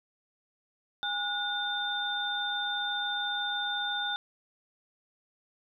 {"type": "tone cluster", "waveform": "sine", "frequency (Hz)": [818, 1452, 3593], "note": ["G#5", "F#6", "A7"], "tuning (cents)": [-26, -33, 36], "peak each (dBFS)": [-36, -34, -32], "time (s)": [1.03, 4.16], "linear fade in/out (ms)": 0, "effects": []}